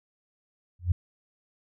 sine tone with exponential growth, 88.2 Hz, F2, 18 cents sharp, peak -16 dBFS, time 0.79-0.92 s, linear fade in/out 5 ms, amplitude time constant 28 ms, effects none

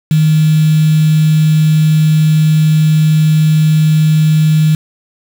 sine tone with quantisation, 155.56 Hz, D#3, in tune, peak -6 dBFS, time 0.11-4.75 s, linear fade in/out 2 ms, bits 4, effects none

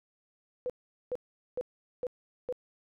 sine tone bursts, 498.7 Hz, B4, 17 cents sharp, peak -30 dBFS, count 5, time 0.66-2.525 s, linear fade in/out 0 ms, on 37 ms, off 420 ms, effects none

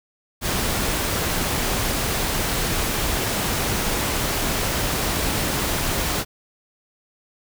pink noise, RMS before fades -23 dBFS, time 0.41-6.25 s, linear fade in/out 50 ms, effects none

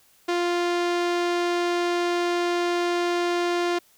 sawtooth tone with low-pass filter, 349.2 Hz, F4, in tune, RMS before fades -24 dBFS, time 0.28-3.79 s, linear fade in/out 10 ms, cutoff 5400 Hz, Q 0.77, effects white hiss -59 dBFS RMS until 3.97 s

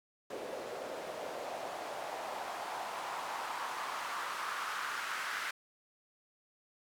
white noise with band-pass filter sweep, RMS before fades -40 dBFS, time 0.3-5.51 s, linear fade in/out 5 ms, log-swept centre 480 to 1500 Hz, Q 2.5, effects none

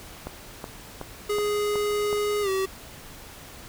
click train, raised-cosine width 1 ms, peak -19 dBFS, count 6, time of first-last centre 0.27-2.129 s, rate 2.69 Hz
square tone with pitch glide, 415.3 to 383 Hz, G#4 to G4, 0 to -40 cents, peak -24 dBFS, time 1.29-2.66 s, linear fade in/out 10 ms, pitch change -140 cents, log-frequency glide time 2.42-2.49 s
effects pink hiss -44 dBFS RMS until 3.68 s

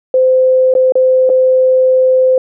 sine tone with dropouts, 516 Hz, C5, 24 cents flat, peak -6 dBFS, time 0.14-2.38 s, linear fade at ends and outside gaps 2 ms, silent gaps 0.739-0.751 / 0.922-0.954 / 1.293-1.299 s, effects none

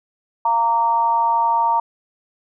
sine tone with amplitude modulation, 925 Hz, A#5, 14 cents flat, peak -11 dBFS, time 0.45-1.8 s, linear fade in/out 5 ms, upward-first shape sine, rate 233 Hz, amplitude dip 70%, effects none

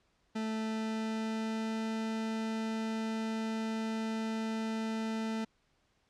40% pulse tone with pitch glide, 220 to 221.9 Hz, A3 to A3, 0 to +15 cents, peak -32 dBFS, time 0.35-5.45 s, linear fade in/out 10 ms, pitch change +15 cents, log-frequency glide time 0.52-1.85 s, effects pink hiss -73 dBFS RMS until 6.09 s + low-pass 6000 Hz 12 dB/octave

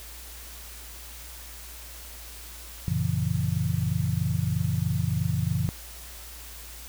sine chord, F# dominant seventh, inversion none, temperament just, 92.5 / 115.62 / 138.75 / 166.5 Hz, F#2 / A#2 / C#3 / E3, 0 / -14 / +2 / +18 cents, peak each -29 dBFS, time 2.88-5.69 s, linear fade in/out 0 ms, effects added 58 Hz sine -44 dBFS peak until 6.88 s + white hiss -44 dBFS RMS until 6.88 s

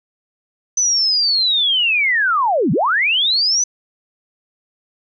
sine linear two-way sweep, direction down then up, 6100 to 130.6 to 6100 Hz, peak -13 dBFS, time 0.77-3.64 s, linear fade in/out 5 ms, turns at 2.72 s, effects none

